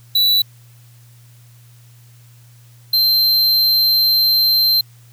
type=tone pair in turn; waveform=square; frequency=3951 / 4130 Hz; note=B7 / C8; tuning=0 / -23 cents; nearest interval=minor second; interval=77 cents; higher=second; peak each=-12 dBFS; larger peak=neither; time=0.15-0.42 / 2.93-4.81 s; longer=second; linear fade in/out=5 ms; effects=added 119 Hz sine -43 dBFS peak until 5.12 s + white hiss -53 dBFS RMS until 5.12 s